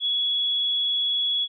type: tone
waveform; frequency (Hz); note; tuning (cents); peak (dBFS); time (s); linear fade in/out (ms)
sine; 3369; G#7; +24; -21; 0-1.48; 50
effects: none